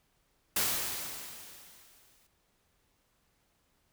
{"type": "noise with exponential decay", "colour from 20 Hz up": "white", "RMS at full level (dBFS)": -28, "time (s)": [0.56, 2.27], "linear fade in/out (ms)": 5, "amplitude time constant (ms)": 370, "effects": ["pink hiss -73 dBFS RMS until 3.92 s"]}